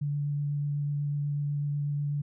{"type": "tone with vibrato", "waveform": "sine", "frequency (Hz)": 144.9, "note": "D3", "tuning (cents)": -23, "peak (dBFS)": -27, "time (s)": [0.01, 2.22], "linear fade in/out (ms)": 10, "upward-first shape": "triangle", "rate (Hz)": 8.1, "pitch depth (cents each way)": 12, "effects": []}